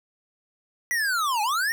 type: linear two-way sweep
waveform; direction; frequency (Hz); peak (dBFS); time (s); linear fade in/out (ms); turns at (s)
square; down then up; 1975.5 to 809 to 1881; -23; 0.91-1.72; 0; 1.42
effects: none